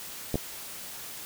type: clicks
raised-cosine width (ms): 2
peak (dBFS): -14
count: 2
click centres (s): 0.343 / 0.356
effects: white hiss -41 dBFS RMS until 1.25 s